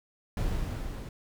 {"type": "noise with level ramp", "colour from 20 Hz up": "brown", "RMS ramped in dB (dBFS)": [-29, -38], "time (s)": [0.37, 1.09], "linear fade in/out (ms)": 2, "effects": []}